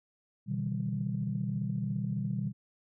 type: chord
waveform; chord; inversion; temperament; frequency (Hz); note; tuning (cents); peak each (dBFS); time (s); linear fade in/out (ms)
sine; E minor seventh; second; equal with one note detuned; 123.47 / 146.83 / 161.33 / 196; B2 / D3 / E3 / G3; 0 / 0 / -37 / 0; -34 / -38 / -37 / -34; 0.46-2.53; 50
effects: tanh soft clip ceiling -20 dBFS